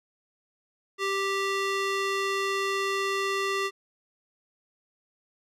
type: tone with band-pass filter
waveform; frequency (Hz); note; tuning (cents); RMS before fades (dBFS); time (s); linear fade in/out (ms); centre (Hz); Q
square; 392; G4; 0; -28; 0.98-3.71; 50; 2200; 0.59
effects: none